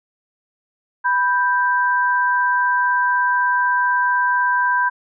sine tone pair together, 988.3 / 1571 Hz, B5 / G6, +1 / +3 cents, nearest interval minor sixth, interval 802 cents, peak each -17 / -18 dBFS, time 1.04-4.9 s, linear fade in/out 20 ms, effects none

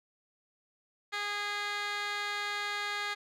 15% pulse tone with band-pass filter, 411.1 Hz, G#4, 18 cents flat, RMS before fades -35 dBFS, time 1.12-3.15 s, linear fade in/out 20 ms, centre 2600 Hz, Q 2, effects none

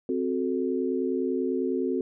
sine chord, F# diminished, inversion second, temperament equal, 261.6 / 370 / 440 Hz, C4 / F#4 / A4, 0 / 0 / 0 cents, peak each -28 / -28 / -31 dBFS, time 0.09-2.01 s, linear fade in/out 2 ms, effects none

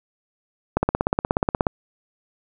click train, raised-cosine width 1 ms, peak -4 dBFS, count 16, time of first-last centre 0.77-1.668 s, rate 16.7 Hz, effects none

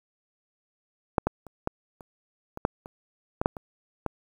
clicks, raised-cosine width 1 ms, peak -6 / -9 / -29 / -12 / -30 / -22 / -7 / -26 / -11 / -6 / -23 / -13 dBFS, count 12, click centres 1.182 / 1.27 / 1.467 / 1.674 / 2.008 / 2.574 / 2.651 / 2.859 / 3.415 / 3.459 / 3.568 / 4.063 s, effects 8-bit

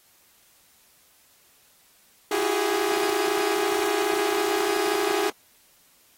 sawtooth tone cluster, 328.5 / 355.3 / 381 / 412.8 Hz, E4 / F4 / G4 / G#4, -6 / +30 / -49 / -10 cents, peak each -27 / -28 / -24 / -21 dBFS, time 2.31-5.3 s, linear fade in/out 5 ms, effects white hiss -59 dBFS RMS until 6.17 s + AAC 48 kbps

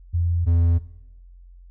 sine / triangle tone pair in turn, 85.9 / 84.82 Hz, F2 / E2, -28 / +50 cents, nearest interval unison, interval 22 cents, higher first, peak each -18 / -13 dBFS, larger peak second, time 0.13-0.46 / 0.46-0.79 s, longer neither, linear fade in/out 20 ms, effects noise-tail reverb RT60 0.9 s tail -18 dB re dry + added 44 Hz sine -43 dBFS peak until 1.7 s

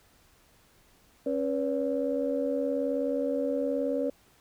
sine tone cluster, 273.6 / 490 / 569 Hz, C#4 / B4 / C#5, -23 / -14 / +45 cents, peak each -30 dBFS, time 1.26-4.1 s, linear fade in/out 5 ms, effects tanh soft clip ceiling -17 dBFS + pink hiss -62 dBFS RMS until 4.4 s

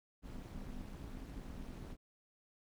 brown noise with amplitude modulation, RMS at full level -43 dBFS, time 0.22-1.97 s, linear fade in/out 50 ms, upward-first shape sine, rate 223 Hz, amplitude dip 85%, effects none

